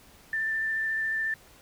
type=tone with vibrato; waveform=sine; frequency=1777 Hz; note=A6; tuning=17 cents sharp; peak=-26 dBFS; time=0.33-1.34 s; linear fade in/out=2 ms; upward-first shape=triangle; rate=14 Hz; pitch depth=14 cents each way; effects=pink hiss -55 dBFS RMS until 1.61 s